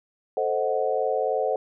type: chord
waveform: sine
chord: A diminished seventh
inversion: none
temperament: equal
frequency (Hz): 440 / 523.3 / 622.3 / 740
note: A4 / C5 / Eb5 / Gb5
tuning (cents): 0 / 0 / 0 / 0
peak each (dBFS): -27 / -26 / -29 / -28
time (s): 0.37-1.56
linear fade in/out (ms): 2
effects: none